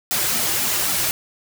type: noise with flanger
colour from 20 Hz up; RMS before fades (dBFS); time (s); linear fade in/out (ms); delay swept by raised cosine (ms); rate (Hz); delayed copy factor
white; -21; 0.11-1.11; 0; 1.8 to 4.6; 3.8; -0.75
effects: none

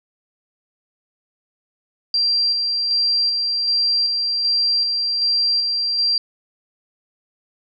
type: tone with tremolo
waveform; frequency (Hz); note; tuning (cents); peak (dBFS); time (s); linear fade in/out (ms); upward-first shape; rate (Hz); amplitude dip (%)
sine; 4730; D8; +12; -15; 2.14-6.18; 2; square; 1.3; 30
effects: none

